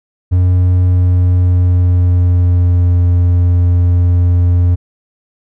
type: tone with pitch glide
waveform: triangle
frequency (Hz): 90.3 to 88.14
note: F#2 to F2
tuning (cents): -42 to +16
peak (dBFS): -5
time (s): 0.31-4.76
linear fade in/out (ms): 20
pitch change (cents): -42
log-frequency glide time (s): 0.82-2.99
effects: none